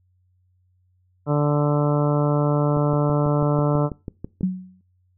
harmonic tone, 146.83 Hz, D3, in tune, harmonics 1 / 2 / 3 / 4 / 5 / 6 / 7 / 8 / 9, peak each -19 / -24 / -26 / -25 / -33 / -34 / -33 / -37 / -33 dBFS, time 1.26-3.9 s, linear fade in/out 50 ms
click train, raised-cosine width 3 ms, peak -17 dBFS, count 11, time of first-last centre 2.77-4.409 s, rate 6.1 Hz
sine tone with exponential decay, 185 Hz, F#3, in tune, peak -15 dBFS, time 4.43-4.81 s, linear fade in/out 2 ms, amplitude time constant 81 ms
effects noise-tail reverb RT60 0.3 s tail -22 dB re dry + added 91 Hz sine -60 dBFS peak until 5.17 s

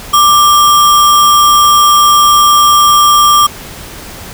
sine tone with sample-and-hold, 1180 Hz, D6, 8 cents sharp, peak -3 dBFS, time 0.13-3.47 s, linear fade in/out 10 ms, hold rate 4410 Hz, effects pink hiss -28 dBFS RMS until 4.33 s

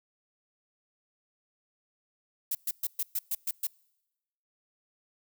violet noise bursts, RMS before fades -30 dBFS, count 8, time 2.51-3.67 s, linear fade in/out 5 ms, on 40 ms, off 120 ms, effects noise-tail reverb RT60 1.0 s tail -26 dB re dry

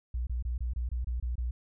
sine tone bursts, 60.4 Hz, B1, 38 cents flat, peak -29 dBFS, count 9, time 0.14-1.51 s, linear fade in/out 5 ms, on 130 ms, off 25 ms, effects none

